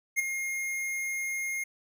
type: tone with ADSR envelope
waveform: square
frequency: 2136 Hz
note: C7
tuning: 35 cents sharp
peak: -22 dBFS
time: 0.16-1.64 s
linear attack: 32 ms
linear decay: 13 ms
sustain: -9 dB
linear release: 8 ms
effects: none